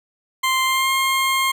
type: tone with pitch glide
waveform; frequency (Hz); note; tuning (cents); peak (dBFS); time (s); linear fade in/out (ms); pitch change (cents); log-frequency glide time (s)
20% pulse; 1046.5 to 1066.6; C6 to C6; 0 to +33; -12; 0.43-1.52; 10; +33; 0.65-0.91
effects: none